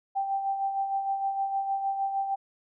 sine tone with tremolo, 784 Hz, G5, in tune, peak -24 dBFS, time 0.15-2.36 s, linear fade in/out 20 ms, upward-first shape sine, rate 6.5 Hz, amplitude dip 50%, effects none

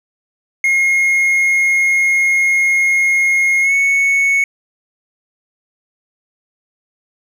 triangle tone with pitch glide, 2149 to 2212 Hz, C7 to C#7, +46 to -4 cents, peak -9 dBFS, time 0.64-4.44 s, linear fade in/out 2 ms, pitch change +50 cents, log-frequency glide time 3.62-3.73 s, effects none

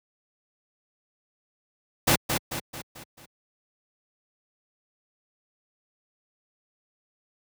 pink noise with echo, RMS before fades -19 dBFS, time 2.07-2.16 s, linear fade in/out 10 ms, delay 220 ms, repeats 5, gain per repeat -6 dB, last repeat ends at 3.26 s, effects high-pass 80 Hz 12 dB/octave

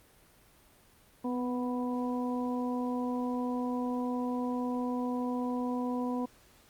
harmonic tone with a mistuned harmonic, 246.9 Hz, B3, in tune, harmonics 1 / 2 / 3 / 4, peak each -31 / -38 / -42 / -40 dBFS, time 1.24-6.26 s, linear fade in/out 10 ms, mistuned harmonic 1, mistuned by +17 cents, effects pink hiss -61 dBFS RMS until 6.69 s + Opus 32 kbps

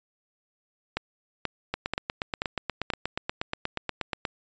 two click trains, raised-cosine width 0.3 ms, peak -12 / -11 dBFS, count 22 / 5, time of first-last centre 1.74-4.252 / 0.97-2.902 s, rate 8.36 / 2.07 Hz, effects resampled to 16000 Hz

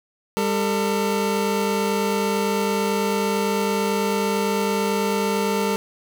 25% pulse tone pair together, 200 / 449 Hz, G3 / A4, +35 / +35 cents, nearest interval octave + major second, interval 1400 cents, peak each -19 dBFS, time 0.37-5.76 s, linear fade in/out 0 ms, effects none

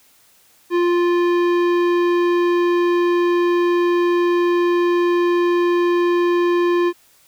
sine tone with tanh clipping, 349.2 Hz, F4, in tune, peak -16 dBFS, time 0.7-6.93 s, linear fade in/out 50 ms, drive 16 dB, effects white hiss -54 dBFS RMS until 7.27 s

